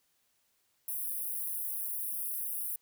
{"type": "high-pass noise", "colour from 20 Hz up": "white", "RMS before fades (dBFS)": -36, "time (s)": [0.88, 2.76], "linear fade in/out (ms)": 5, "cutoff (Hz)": 9600, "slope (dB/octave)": 96, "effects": ["white hiss -74 dBFS RMS until 2.81 s"]}